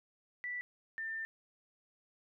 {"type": "tone pair in turn", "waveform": "sine", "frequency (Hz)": [1967, 1793.4], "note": ["B6", "A6"], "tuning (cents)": [-7, 33], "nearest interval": "major second", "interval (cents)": 160, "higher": "first", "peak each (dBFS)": [-37, -37], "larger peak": "neither", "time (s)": [[0.44, 0.61], [0.98, 1.25]], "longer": "second", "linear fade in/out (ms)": 0, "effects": []}